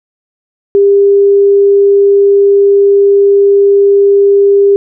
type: tone pair in turn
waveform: sine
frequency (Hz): 400 / 400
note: G4 / G4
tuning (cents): +35 / +35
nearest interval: unison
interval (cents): 0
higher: neither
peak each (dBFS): -3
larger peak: neither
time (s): 0.75-1.77 / 1.77-4.76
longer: second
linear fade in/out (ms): 0
effects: none